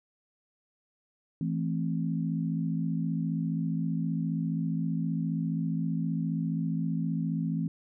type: chord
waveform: sine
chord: A minor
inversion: second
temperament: just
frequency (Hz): 165 / 220 / 264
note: E3 / A3 / C4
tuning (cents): +2 / 0 / +16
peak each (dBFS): -29 / -34 / -34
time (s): 1.41-7.68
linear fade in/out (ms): 2
effects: none